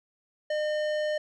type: tone with tanh clipping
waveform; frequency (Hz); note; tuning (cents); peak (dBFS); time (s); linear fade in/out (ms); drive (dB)
sine; 607; D#5; -43; -28; 0.5-1.18; 5; 15
effects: none